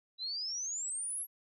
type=exponential sweep; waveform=sine; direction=up; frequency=3917 to 11620 Hz; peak=-35 dBFS; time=0.18-1.27 s; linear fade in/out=50 ms; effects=none